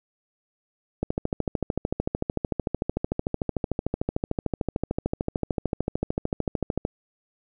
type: click train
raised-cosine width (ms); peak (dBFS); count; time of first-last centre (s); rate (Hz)
2; -11; 79; 1.03-6.851; 13.4
effects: none